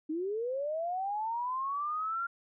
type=linear sweep; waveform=sine; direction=up; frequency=299.7 to 1396.9 Hz; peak=-31 dBFS; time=0.09-2.27 s; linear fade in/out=10 ms; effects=none